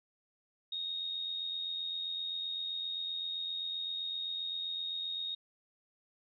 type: tone with amplitude modulation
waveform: sine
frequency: 3729 Hz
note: A#7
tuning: in tune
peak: -33 dBFS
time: 0.72-5.35 s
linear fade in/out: 5 ms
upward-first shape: sine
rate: 87.7 Hz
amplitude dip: 45%
effects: none